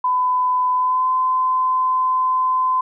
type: tone with pitch glide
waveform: sine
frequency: 1005 to 1024.9 Hz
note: B5 to C6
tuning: +30 to -36 cents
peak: -15 dBFS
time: 0.04-2.81 s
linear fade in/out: 5 ms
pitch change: +34 cents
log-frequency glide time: 0.74-1.09 s
effects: none